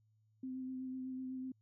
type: tone with vibrato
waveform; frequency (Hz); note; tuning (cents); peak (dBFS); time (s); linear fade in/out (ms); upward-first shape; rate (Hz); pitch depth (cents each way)
sine; 258.8; C4; -19; -40; 0.43-1.52; 5; sine; 8; 16
effects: added 108 Hz sine -70 dBFS peak until 1.61 s